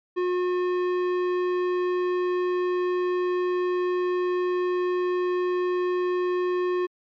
sine tone with tanh clipping, 360.4 Hz, F#4, 45 cents flat, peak -24 dBFS, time 0.16-6.87 s, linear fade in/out 20 ms, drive 14 dB, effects MP3 96 kbps

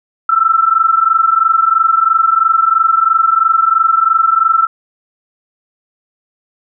sine tone pair together, 1318.5 / 1341.5 Hz, E6 / E6, 0 / +30 cents, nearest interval unison, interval 30 cents, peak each -11 dBFS, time 0.29-4.67 s, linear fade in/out 5 ms, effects none

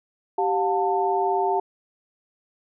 sine tone cluster, 389.4 / 714 / 891 Hz, G4 / F5 / A5, -12 / +38 / +22 cents, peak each -24 dBFS, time 0.38-1.6 s, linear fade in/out 5 ms, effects none

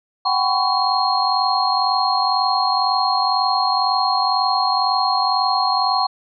sine tone cluster, 747 / 789 / 1008 / 1114 / 4248 Hz, F#5 / G5 / B5 / C#6 / C8, +16 / +11 / +35 / +8 / +25 cents, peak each -22 dBFS, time 0.25-6.07 s, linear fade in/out 10 ms, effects none

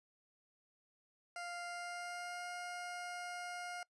20% pulse tone with pitch glide, 699 to 710 Hz, F5 to F5, +1 to +28 cents, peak -38 dBFS, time 1.36-3.83 s, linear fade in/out 2 ms, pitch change +27 cents, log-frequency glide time 1.65-2.49 s, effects noise-tail reverb RT60 0.1 s tail -24 dB re dry + resampled to 24000 Hz

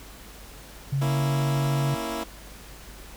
sine tone with pitch glide, 138 to 139.52 Hz, C#3 to C#3, -7 to +12 cents, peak -22 dBFS, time 0.92-1.95 s, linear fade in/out 10 ms, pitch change +19 cents, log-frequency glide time 1.06-1.17 s
15% pulse chord, A# diminished, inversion none, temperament equal, 233.1 / 277.2 / 329.6 Hz, A#3 / C#4 / E4, 0 / 0 / 0 cents, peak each -27 / -30 / -25 dBFS, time 1.01-2.24 s, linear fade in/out 10 ms
effects added 50 Hz sine -46 dBFS peak until 3.16 s + pink hiss -46 dBFS RMS until 3.16 s

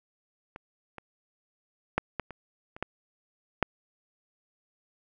clicks, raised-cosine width 0.5 ms, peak -26 / -26 / -9 / -15 / -26 / -28 / -15 / -7 dBFS, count 8, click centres 0.561 / 0.983 / 1.98 / 2.197 / 2.307 / 2.765 / 2.826 / 3.627 s, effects none

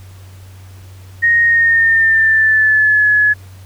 sine tone with pitch glide, 1864.7 to 1700.1 Hz, A#6 to G#6, 0 to +40 cents, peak -8 dBFS, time 1.22-3.34 s, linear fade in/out 20 ms, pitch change -160 cents, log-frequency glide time 1.45-3.08 s, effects added 94 Hz sine -34 dBFS peak until 3.65 s + pink hiss -46 dBFS RMS until 3.65 s

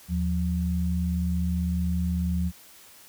sine tone pair together, 78.8 / 176.9 Hz, D#2 / F3, +23 / +23 cents, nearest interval octave + major second, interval 1400 cents, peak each -26 / -26 dBFS, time 0.08-2.52 s, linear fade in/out 50 ms, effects white hiss -51 dBFS RMS until 3.08 s

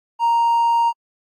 triangle tone, 932.3 Hz, A#5, in tune, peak -11 dBFS, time 0.19-0.93 s, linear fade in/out 50 ms, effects tanh soft clip ceiling -8 dBFS + AAC 64 kbps

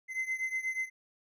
triangle beating tone pair, 2056 / 2064.3 Hz, C7 / C7, -31 / -24 cents, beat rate 8.3 Hz, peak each -32 / -35 dBFS, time 0.08-0.9 s, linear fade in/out 50 ms, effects none

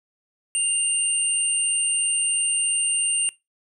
sine tone pair together, 2794 / 8863 Hz, F7 / C#9, 0 / -1 cents, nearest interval octave + minor sixth, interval 1999 cents, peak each -26 / -21 dBFS, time 0.55-3.29 s, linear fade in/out 0 ms, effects noise-tail reverb RT60 0.2 s tail -19 dB re dry

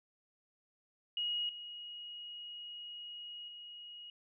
sine tone with level steps, 2890 Hz, F#7, 41 cents flat, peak -33 / -44 / -47 dBFS, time 1.17-4.1 s, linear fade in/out 2 ms, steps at 1.49 / 3.48 s, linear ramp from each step 2 ms, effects none

